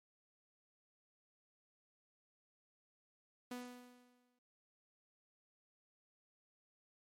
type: tone with exponential decay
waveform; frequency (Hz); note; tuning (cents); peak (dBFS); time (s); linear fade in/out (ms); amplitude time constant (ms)
sawtooth; 246.9; B3; 0; -38; 3.51-4.39; 5; 190
effects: MP3 64 kbps